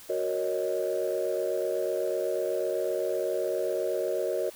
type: chord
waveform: sine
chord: D# minor seventh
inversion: first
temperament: equal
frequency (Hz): 370 / 466.2 / 554.4 / 622.3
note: F#4 / A#4 / C#5 / D#5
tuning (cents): 0 / 0 / 0 / 0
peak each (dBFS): -31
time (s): 0.09-4.5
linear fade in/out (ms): 10
effects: tanh soft clip ceiling -19 dBFS + white hiss -49 dBFS RMS until 4.55 s